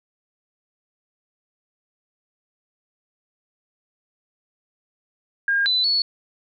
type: tone with pitch steps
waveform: sine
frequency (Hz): 1615 / 4002 / 4407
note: G#6 / B7 / C#8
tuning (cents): -49 / +22 / -11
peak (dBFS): -17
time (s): 5.48-6.02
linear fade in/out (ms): 2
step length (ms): 180
effects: none